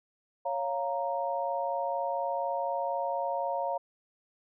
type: chord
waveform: sine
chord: Bb minor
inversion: first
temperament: equal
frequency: 554.4 / 698.5 / 932.3 Hz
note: Db5 / F5 / Bb5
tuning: 0 / 0 / 0 cents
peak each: -33 dBFS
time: 0.45-3.78 s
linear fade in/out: 10 ms
effects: none